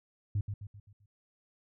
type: tone with echo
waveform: sine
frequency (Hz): 101.9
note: G#2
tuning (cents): -32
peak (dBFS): -26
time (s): 0.35-0.41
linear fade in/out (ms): 5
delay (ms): 130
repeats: 5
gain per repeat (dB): -7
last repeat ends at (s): 1.06
effects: tanh soft clip ceiling -24 dBFS